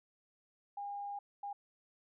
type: tone bursts at uneven times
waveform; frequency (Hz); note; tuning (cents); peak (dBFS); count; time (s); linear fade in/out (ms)
sine; 810; G#5; -43; -39; 2; 0.77-1.19 / 1.43-1.53; 5
effects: none